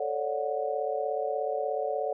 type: chord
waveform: sine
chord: D major seventh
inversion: second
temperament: just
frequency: 440.5 / 550.6 / 587.3 / 734.2 Hz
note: A4 / C#5 / D5 / F#5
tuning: +2 / -12 / 0 / -14 cents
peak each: -33 dBFS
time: 0-2.13 s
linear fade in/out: 5 ms
effects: none